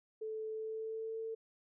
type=tone with pitch glide; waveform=sine; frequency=437.3 to 447.8 Hz; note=A4 to A4; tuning=-11 to +30 cents; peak=-38 dBFS; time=0.21-1.35 s; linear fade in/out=10 ms; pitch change=+41 cents; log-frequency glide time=0.51-1.22 s; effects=none